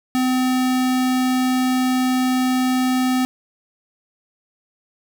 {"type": "tone", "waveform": "square", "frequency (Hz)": 255.6, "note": "C4", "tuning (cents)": -40, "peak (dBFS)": -17, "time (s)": [0.15, 3.25], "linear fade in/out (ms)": 0, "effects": []}